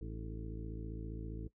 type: harmonic tone with a mistuned harmonic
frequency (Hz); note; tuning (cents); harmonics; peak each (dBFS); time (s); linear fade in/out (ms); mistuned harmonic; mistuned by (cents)
55; A1; 0; 1 / 2 / 3 / 4 / 5 / 6 / 7 / 8; -43 / -47 / -51 / -53 / -55 / -50 / -58 / -53; 0.01-1.48; 5; 6; -58
effects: noise-tail reverb RT60 0.1 s tail -17 dB re dry